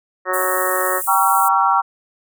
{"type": "harmonic tone", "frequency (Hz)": 184.6, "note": "F#3", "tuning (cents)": -4, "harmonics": [2, 3, 4, 5, 6, 7, 8, 9, 10], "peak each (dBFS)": [-26, -23, -30, -30, -24, -24, -31, -32, -25], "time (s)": [0.25, 1.02], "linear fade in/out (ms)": 50}
{"type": "high-pass noise", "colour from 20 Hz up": "pink", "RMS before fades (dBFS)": -25, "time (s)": [0.33, 1.49], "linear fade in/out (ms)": 10, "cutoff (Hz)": 8100, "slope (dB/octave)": 48}
{"type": "chord", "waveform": "sine", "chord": "G diminished seventh", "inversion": "none", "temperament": "just", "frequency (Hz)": [784, 940.8, 1128.9, 1354.7], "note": ["G5", "Bb5", "Db6", "Fb6"], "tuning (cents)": [0, 16, 31, 47], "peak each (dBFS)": -18, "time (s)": [1.07, 1.82], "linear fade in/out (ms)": 20}
{"effects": []}